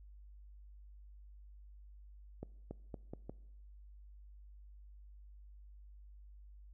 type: accelerating click train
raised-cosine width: 2 ms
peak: -30 dBFS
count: 5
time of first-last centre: 2.43-3.295 s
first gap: 280 ms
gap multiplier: 0.83
effects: noise-tail reverb RT60 0.9 s tail -22 dB re dry + added 50 Hz sine -53 dBFS peak until 6.73 s